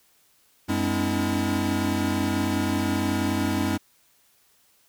square tone cluster, 93.4 / 204.8 / 255.3 / 286 / 324.6 Hz, F#2 / G#3 / C4 / D4 / E4, +17 / -24 / -42 / -46 / -27 cents, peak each -30 dBFS, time 0.68-3.78 s, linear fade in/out 20 ms, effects white hiss -62 dBFS RMS until 4.88 s

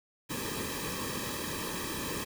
pink noise with comb filter, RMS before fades -36 dBFS, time 0.29-2.25 s, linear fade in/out 20 ms, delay 1.4 ms, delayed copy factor -0.85, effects none

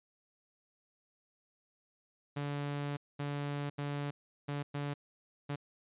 sawtooth tone bursts at uneven times, 143.9 Hz, D3, 35 cents flat, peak -31 dBFS, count 6, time 2.36-2.97 / 3.19-3.7 / 3.78-4.11 / 4.48-4.63 / 4.74-4.94 / 5.49-5.56 s, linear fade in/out 10 ms, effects resampled to 8000 Hz

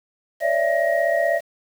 sine tone cluster, 558 / 594 / 670 / 1887 Hz, C#5 / D5 / E5 / A#6, +11 / +20 / +28 / +21 cents, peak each -25 / -23 / -20 / -25 dBFS, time 0.4-1.41 s, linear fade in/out 50 ms, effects 7-bit

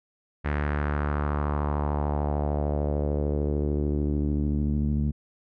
sawtooth tone with low-pass filter sweep, 73.42 Hz, D2, in tune, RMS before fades -26 dBFS, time 0.44-5.12 s, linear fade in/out 20 ms, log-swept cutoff 1900 to 200 Hz, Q 2.6, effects none

